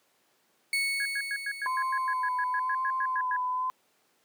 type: tone with exponential decay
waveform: 35% pulse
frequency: 2212 Hz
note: C#7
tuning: 4 cents flat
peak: -23 dBFS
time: 0.73-3.17 s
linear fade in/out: 2 ms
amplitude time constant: 530 ms
type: tone bursts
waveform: sine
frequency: 1661.2 Hz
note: G#6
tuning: in tune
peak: -29 dBFS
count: 16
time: 1-3.364 s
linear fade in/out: 2 ms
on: 54 ms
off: 100 ms
type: tone with vibrato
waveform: sine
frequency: 1023 Hz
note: C6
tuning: 39 cents flat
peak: -27 dBFS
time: 1.66-3.7 s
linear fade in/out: 0 ms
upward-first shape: sine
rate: 1 Hz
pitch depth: 35 cents each way
effects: pink hiss -68 dBFS RMS until 4.24 s + high-pass 300 Hz 12 dB/octave